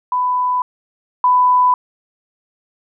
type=tone pair in turn; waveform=sine; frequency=997 / 997 Hz; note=B5 / B5; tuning=+16 / +16 cents; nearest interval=unison; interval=0 cents; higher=neither; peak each=-14 / -9 dBFS; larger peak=second; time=0.12-0.62 / 1.24-1.74 s; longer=neither; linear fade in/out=2 ms; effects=none